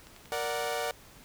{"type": "click train", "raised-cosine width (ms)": 0.2, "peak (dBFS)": -32, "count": 5, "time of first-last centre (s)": [0.07, 0.444], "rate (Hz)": 10.7}
{"type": "chord", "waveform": "sawtooth", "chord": "Bb augmented", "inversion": "none", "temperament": "equal", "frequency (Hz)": [466.2, 587.3, 740], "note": ["Bb4", "D5", "F#5"], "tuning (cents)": [0, 0, 0], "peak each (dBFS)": -31, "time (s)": [0.32, 0.91], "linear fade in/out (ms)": 0}
{"effects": ["pink hiss -54 dBFS RMS until 1.24 s"]}